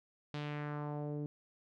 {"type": "tone with low-pass filter sweep", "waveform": "sawtooth", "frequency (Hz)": 147.8, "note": "D3", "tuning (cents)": 11, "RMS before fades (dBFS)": -40, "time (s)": [0.34, 1.26], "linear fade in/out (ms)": 0, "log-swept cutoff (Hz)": [4000, 350], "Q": 1.8, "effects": []}